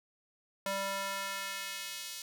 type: tone with high-pass filter sweep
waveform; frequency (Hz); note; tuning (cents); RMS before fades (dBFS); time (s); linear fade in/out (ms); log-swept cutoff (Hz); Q
square; 196; G3; 0; -38; 0.66-2.22; 2; 550 to 4200; 0.91
effects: none